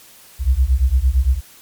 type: beating tone pair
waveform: sine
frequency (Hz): 60.4 / 69.2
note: B1 / C#2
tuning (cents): -38 / -2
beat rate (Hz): 8.8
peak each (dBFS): -15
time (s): 0.39-1.41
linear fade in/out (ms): 50
effects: white hiss -45 dBFS RMS until 1.61 s + MP3 96 kbps